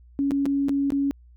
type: tone with dropouts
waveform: sine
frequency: 279 Hz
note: C#4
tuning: 11 cents sharp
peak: -20 dBFS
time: 0.19-1.11 s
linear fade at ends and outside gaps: 0 ms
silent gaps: 0.309-0.317 / 0.456-0.462 / 0.685-0.693 / 0.904-0.921 s
effects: added 60 Hz sine -48 dBFS peak until 1.36 s